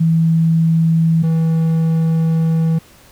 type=tone pair in turn; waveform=sine / triangle; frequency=163.4 / 162.37 Hz; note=E3 / E3; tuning=-15 / -26 cents; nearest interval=unison; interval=11 cents; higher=first; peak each=-10 dBFS; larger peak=neither; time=0-1.23 / 1.23-2.79 s; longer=second; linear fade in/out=10 ms; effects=pink hiss -46 dBFS RMS until 3.11 s

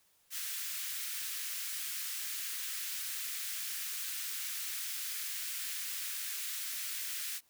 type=high-pass noise; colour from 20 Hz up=white; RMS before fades=-39 dBFS; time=0.3-7.41 s; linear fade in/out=50 ms; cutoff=1500 Hz; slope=24 dB/octave; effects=white hiss -70 dBFS RMS until 7.49 s

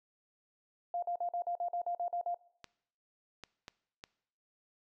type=tone bursts; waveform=sine; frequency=698.5 Hz; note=F5; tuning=in tune; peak=-32 dBFS; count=11; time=0.94-2.345 s; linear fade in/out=2 ms; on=85 ms; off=47 ms
type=clicks; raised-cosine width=0.2 ms; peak=-28 dBFS; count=4; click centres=2.643 / 3.437 / 3.681 / 4.039 s
effects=noise-tail reverb RT60 0.7 s tail -21 dB re dry

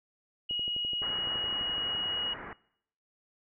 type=tone; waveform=sine; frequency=2897 Hz; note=F#7; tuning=37 cents flat; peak=-30 dBFS; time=0.49-2.34 s; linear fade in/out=10 ms
type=click train; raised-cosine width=2 ms; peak=-32 dBFS; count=18; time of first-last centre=0.51-1.951 s; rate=11.8 Hz
type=low-pass noise; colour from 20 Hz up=white; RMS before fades=-43 dBFS; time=1.02-2.53 s; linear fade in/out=2 ms; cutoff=2000 Hz; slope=48 dB/octave
effects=noise-tail reverb RT60 0.7 s tail -22 dB re dry

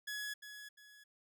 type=tone with echo; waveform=sawtooth; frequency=1687 Hz; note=G#6; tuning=27 cents sharp; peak=-36 dBFS; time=0.07-0.34 s; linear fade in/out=10 ms; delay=350 ms; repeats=2; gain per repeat=-9 dB; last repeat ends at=1.04 s; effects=none

